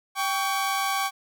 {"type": "tone pair together", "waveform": "sawtooth", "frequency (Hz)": [784, 1127.3], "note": ["G5", "C#6"], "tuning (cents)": [0, 29], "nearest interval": "tritone", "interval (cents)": 629, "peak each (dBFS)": -23, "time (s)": [0.15, 1.11], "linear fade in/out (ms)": 50, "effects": []}